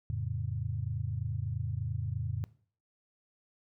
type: chord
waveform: sine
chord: F augmented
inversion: none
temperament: equal with one note detuned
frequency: 86.8 / 110 / 138.59 Hz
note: F2 / A2 / C#3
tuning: -10 / 0 / 0 cents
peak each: -37 / -34 / -37 dBFS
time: 0.1-2.44 s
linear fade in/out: 0 ms
effects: noise-tail reverb RT60 0.5 s tail -20 dB re dry